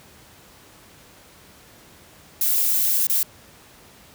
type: noise with dropouts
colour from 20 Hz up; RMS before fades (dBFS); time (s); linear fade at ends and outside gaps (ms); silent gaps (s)
violet; -20; 2.41-3.23; 2; 3.07-3.097
effects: pink hiss -49 dBFS RMS until 4.14 s + high-pass 60 Hz 12 dB/octave